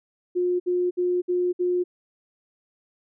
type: tone bursts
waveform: sine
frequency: 357.7 Hz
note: F4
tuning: 41 cents sharp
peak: -20 dBFS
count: 5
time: 0.35-1.84 s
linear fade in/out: 20 ms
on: 250 ms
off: 60 ms
effects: none